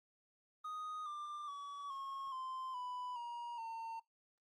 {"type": "tone with pitch steps", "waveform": "triangle", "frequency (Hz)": [1244.5, 1189.7, 1137.3, 1087.2, 1039.3, 993.5, 949.7, 907.9], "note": ["D#6", "D6", "C#6", "C#6", "C6", "B5", "A#5", "A#5"], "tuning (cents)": [0, 22, 44, -34, -12, 10, 32, -46], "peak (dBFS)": -40, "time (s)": [0.64, 4], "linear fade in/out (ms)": 10, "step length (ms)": 420, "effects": ["noise-tail reverb RT60 0.2 s tail -23 dB re dry", "Opus 32 kbps"]}